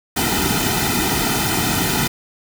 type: noise with comb filter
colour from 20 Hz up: pink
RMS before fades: -19 dBFS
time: 0.16-2.08 s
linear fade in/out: 10 ms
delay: 1.8 ms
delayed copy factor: -0.95
effects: none